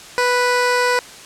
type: tone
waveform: 15% pulse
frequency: 493.4 Hz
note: B4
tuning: 2 cents flat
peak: -8 dBFS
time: 0.18-0.99 s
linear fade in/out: 0 ms
effects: white hiss -38 dBFS RMS until 1.25 s + low-pass 8000 Hz 12 dB/octave